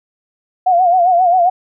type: tone with vibrato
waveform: sine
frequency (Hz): 716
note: F5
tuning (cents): +43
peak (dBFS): -8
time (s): 0.66-1.5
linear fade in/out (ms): 10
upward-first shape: sine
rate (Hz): 7.5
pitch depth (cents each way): 85
effects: none